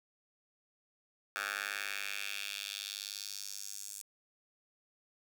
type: tone with high-pass filter sweep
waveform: 10% pulse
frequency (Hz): 100.7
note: G2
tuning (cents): +47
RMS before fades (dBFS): -41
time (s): 1.36-4.02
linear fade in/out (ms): 0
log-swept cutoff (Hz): 1400 to 7700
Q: 2.1
effects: 10-bit